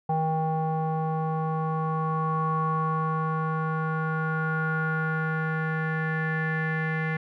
square tone with low-pass filter sweep, 158.7 Hz, D#3, 35 cents sharp, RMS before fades -27 dBFS, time 0.09-7.17 s, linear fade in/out 5 ms, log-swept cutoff 830 to 1900 Hz, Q 7.9, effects none

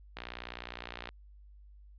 click train, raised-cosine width 0.3 ms, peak -24 dBFS, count 56, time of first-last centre 0.17-1.09 s, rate 59.8 Hz, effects added 50 Hz sine -52 dBFS peak until 1.98 s + resampled to 11025 Hz

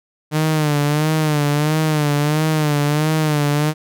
sawtooth tone with vibrato, 151.1 Hz, D3, 50 cents sharp, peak -11 dBFS, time 0.31-3.74 s, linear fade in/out 50 ms, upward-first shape sine, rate 1.5 Hz, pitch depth 70 cents each way, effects none

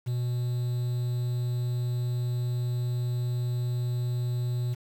triangle tone with quantisation, 122.5 Hz, B2, 14 cents flat, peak -24 dBFS, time 0.06-4.75 s, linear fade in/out 20 ms, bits 8, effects none

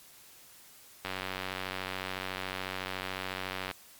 click train, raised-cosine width 0.3 ms, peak -18 dBFS, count 251, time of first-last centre 1.05-3.712 s, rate 93.9 Hz, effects white hiss -55 dBFS RMS until 3.99 s + MP3 96 kbps

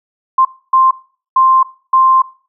sine tone bursts at uneven times, 1050 Hz, C6, 6 cents sharp, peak -6 dBFS, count 4, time 0.38-0.45 / 0.73-0.91 / 1.36-1.63 / 1.93-2.22 s, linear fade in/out 5 ms, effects noise-tail reverb RT60 0.4 s tail -19 dB re dry

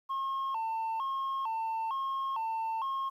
sine tone with vibrato, 983 Hz, B5, 8 cents flat, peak -28 dBFS, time 0.09-3.1 s, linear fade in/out 20 ms, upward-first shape square, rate 1.1 Hz, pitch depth 160 cents each way, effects tanh soft clip ceiling -30 dBFS + 11-bit

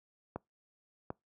clicks, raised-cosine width 1 ms, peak -23 dBFS, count 2, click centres 0.36 / 1.104 s, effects noise-tail reverb RT60 0.2 s tail -26 dB re dry + high-pass 80 Hz 12 dB/octave

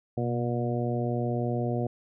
harmonic tone with a mistuned harmonic, 119.8 Hz, A#2, 48 cents sharp, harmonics 1 / 2 / 3 / 4 / 5 / 6, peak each -29 / -32 / -34 / -35 / -36 / -37 dBFS, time 0.17-1.87 s, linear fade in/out 5 ms, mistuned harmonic 1, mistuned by +45 cents, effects none

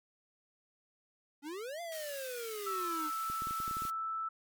square exponential two-way sweep, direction up then down, 274.5 to 698.5 to 296.8 Hz, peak -40 dBFS, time 1.42-3.11 s, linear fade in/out 50 ms, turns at 1.81 s
white high-pass noise, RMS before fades -47 dBFS, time 1.92-3.9 s, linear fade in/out 0 ms, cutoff 1200 Hz, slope 96 dB/octave
sine tone, 1318.5 Hz, E6, in tune, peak -34 dBFS, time 2.66-4.29 s, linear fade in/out 10 ms
clicks, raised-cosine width 3 ms, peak -34 dBFS, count 10, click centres 3.3 / 3.421 / 3.471 / 3.509 / 3.602 / 3.679 / 3.711 / 3.769 / 3.821 / 3.852 s
effects MP3 96 kbps

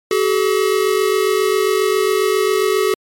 square tone pair together, 379.8 / 427.2 Hz, F#4 / G#4, +45 / +49 cents, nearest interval major second, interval 204 cents, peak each -17 dBFS, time 0.11-2.94 s, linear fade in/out 2 ms, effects MP3 64 kbps

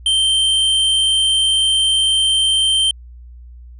square tone, 3129 Hz, G7, 4 cents flat, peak -13 dBFS, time 0.06-2.91 s, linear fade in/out 2 ms, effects added 60 Hz sine -35 dBFS peak until 3.79 s + resampled to 24000 Hz

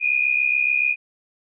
sine tone pair together, 2422 / 2489 Hz, D#7 / D#7, -47 / 0 cents, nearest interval unison, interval 47 cents, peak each -20 dBFS, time 0-0.96 s, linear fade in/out 50 ms, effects none

